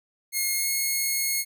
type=tone with pitch glide; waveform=5% pulse; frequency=2150 to 2169 Hz; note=C7 to C#7; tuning=+47 to -38 cents; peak=-14 dBFS; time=0.32-1.45 s; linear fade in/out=50 ms; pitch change=+15 cents; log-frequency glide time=0.54-0.69 s; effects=none